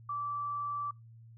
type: tone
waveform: sine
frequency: 1162 Hz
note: D6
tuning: 19 cents flat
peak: -33 dBFS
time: 0.09-0.91 s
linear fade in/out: 5 ms
effects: noise-tail reverb RT60 0.2 s tail -23 dB re dry + added 114 Hz sine -51 dBFS peak until 1.37 s